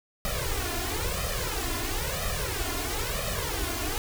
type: noise with flanger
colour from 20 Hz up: pink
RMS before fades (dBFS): -30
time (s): 0.25-3.98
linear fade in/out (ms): 0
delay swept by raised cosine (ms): 1.6 to 2.9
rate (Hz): 1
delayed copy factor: +0.95
effects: none